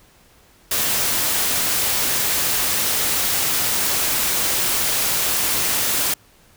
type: noise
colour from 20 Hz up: white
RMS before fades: -20 dBFS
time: 0.71-6.14 s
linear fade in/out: 5 ms
effects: pink hiss -53 dBFS RMS until 6.56 s

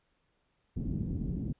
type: low-pass noise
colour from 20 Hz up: white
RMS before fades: -34 dBFS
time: 0.76-1.53 s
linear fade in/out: 10 ms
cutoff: 240 Hz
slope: 24 dB/octave
effects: pink hiss -75 dBFS RMS until 1.59 s + resampled to 8000 Hz

